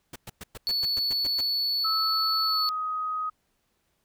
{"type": "noise bursts", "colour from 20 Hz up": "pink", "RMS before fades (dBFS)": -39, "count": 10, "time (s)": [0.13, 1.41], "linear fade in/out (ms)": 5, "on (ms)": 29, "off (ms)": 110}
{"type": "tone", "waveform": "triangle", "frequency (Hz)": 4435, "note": "C#8", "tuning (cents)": 0, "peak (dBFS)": -23, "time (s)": [0.67, 2.69], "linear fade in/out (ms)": 0}
{"type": "tone with pitch glide", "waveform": "sine", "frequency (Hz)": [1300, 1255.7], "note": ["E6", "D#6"], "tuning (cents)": [-24, 15], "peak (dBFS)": -27, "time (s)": [1.84, 3.3], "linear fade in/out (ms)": 10, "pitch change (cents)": -61, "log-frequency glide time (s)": [2.44, 2.68]}
{"effects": ["pink hiss -73 dBFS RMS until 4.04 s"]}